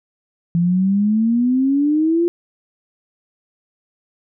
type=exponential sweep; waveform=sine; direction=up; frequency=168.2 to 349.3 Hz; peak=-13 dBFS; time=0.55-2.28 s; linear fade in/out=0 ms; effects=none